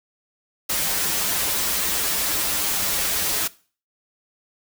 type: noise with comb filter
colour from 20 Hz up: white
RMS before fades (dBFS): -23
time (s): 0.69-3.48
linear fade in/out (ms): 10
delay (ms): 8.2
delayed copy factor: -0.9
effects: noise-tail reverb RT60 0.4 s tail -20 dB re dry